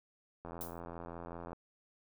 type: click train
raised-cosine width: 1 ms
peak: -31 dBFS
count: 93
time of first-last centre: 0.45-1.531 s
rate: 85.1 Hz
type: noise with exponential decay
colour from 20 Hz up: violet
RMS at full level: -39 dBFS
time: 0.61-0.8 s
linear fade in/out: 0 ms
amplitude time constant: 40 ms
effects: none